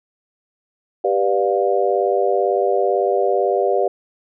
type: chord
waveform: sine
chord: G dominant seventh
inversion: none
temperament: just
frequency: 392 / 490 / 588 / 705.6 Hz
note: G4 / B4 / D5 / F5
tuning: 0 / -14 / +2 / +18 cents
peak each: -19 / -21 / -21 / -21 dBFS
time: 1.04-3.88 s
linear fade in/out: 5 ms
effects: none